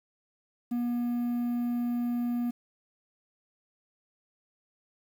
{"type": "tone with quantisation", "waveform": "triangle", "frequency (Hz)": 240.6, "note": "B3", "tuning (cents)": -45, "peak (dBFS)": -25, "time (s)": [0.71, 2.51], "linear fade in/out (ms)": 10, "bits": 9, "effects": []}